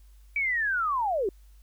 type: linear sweep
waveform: sine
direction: down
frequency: 2314 to 355 Hz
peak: -24 dBFS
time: 0.36-1.29 s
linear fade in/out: 2 ms
effects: added 50 Hz sine -50 dBFS peak until 1.62 s + white hiss -67 dBFS RMS until 1.62 s